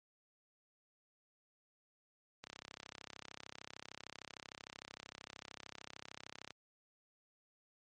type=click train; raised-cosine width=0.2 ms; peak=-29 dBFS; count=136; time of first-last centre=2.44-6.506 s; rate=33.2 Hz; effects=high-pass 80 Hz 12 dB/octave + MP3 48 kbps